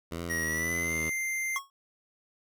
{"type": "tone with vibrato", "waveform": "10% pulse", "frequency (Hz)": 82.41, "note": "E2", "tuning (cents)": 0, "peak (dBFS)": -26, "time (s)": [0.11, 1.1], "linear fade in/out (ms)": 10, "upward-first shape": "triangle", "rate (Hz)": 1.9, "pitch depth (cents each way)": 74}
{"type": "tone with pitch glide", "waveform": "square", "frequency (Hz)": [1896, 2092], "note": ["A#6", "C7"], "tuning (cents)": [29, -1], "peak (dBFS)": -30, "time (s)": [0.29, 1.59], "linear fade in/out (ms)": 20, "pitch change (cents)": 170, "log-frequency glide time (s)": [0.42, 0.93]}
{"type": "tone with exponential decay", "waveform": "square", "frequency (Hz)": 1100, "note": "C#6", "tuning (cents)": -14, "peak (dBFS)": -29, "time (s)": [1.56, 1.7], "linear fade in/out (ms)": 1, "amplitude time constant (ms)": 30}
{"effects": []}